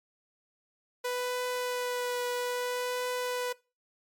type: tone with vibrato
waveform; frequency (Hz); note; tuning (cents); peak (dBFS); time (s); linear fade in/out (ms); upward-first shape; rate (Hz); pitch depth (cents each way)
sawtooth; 494.2; B4; +1; -26; 1.04-3.53; 10; triangle; 0.61; 15
effects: noise-tail reverb RT60 0.3 s tail -22 dB re dry + MP3 96 kbps